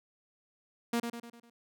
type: tone with echo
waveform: sawtooth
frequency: 234.9 Hz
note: A#3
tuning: 13 cents sharp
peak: -24 dBFS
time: 0.93-1 s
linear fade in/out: 5 ms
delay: 100 ms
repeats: 5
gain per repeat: -6 dB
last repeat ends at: 1.5 s
effects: none